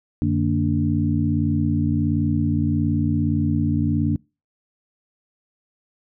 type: tone cluster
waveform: sine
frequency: 92.1 / 149.5 / 230.6 / 292.2 Hz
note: F#2 / D3 / A#3 / D4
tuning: -7 / +31 / -19 / -9 cents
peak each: -23 dBFS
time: 0.22-4.16 s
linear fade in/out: 0 ms
effects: noise-tail reverb RT60 0.3 s tail -26 dB re dry